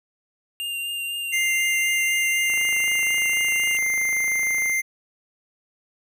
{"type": "tone with vibrato", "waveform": "square", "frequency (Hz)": 2794, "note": "F7", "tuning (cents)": 0, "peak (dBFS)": -27, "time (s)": [0.6, 3.77], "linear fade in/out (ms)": 0, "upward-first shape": "triangle", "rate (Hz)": 4, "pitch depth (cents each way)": 18}
{"type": "tone", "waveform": "square", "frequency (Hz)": 2093, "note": "C7", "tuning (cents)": 0, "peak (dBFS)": -21, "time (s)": [1.32, 4.82], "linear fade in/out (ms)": 20}
{"type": "click train", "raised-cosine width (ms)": 0.5, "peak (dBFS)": -24, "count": 59, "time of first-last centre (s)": [2.5, 4.697], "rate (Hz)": 26.4}
{"effects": []}